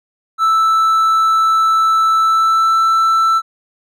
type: tone with pitch glide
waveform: triangle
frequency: 1318.5 to 1329.2 Hz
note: E6 to E6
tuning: 0 to +14 cents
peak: -8 dBFS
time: 0.38-3.42 s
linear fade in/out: 50 ms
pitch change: +14 cents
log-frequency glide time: 2.19-2.79 s
effects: none